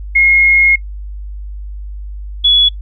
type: tone pair in turn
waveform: sine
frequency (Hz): 2154 / 3393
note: C7 / G#7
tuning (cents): +50 / +36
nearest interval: minor sixth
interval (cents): 786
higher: second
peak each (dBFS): -6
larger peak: neither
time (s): 0.15-0.76 / 2.44-2.69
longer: first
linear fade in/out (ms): 10
effects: noise-tail reverb RT60 0.1 s tail -21 dB re dry + added 50 Hz sine -23 dBFS peak until 2.81 s